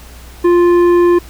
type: tone with tanh clipping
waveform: sine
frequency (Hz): 349.2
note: F4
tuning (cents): 0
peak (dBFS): -8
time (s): 0.44-1.19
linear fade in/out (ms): 10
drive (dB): 10
effects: added 60 Hz sine -34 dBFS peak until 1.29 s + pink hiss -39 dBFS RMS until 1.29 s